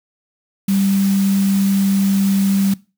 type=tone in noise; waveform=sine; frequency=196 Hz; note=G3; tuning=in tune; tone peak=-13 dBFS; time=0.68-2.74 s; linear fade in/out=5 ms; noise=white; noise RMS=-30 dBFS; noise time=0.68-2.74 s; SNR=+14 dB; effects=noise-tail reverb RT60 0.3 s tail -21 dB re dry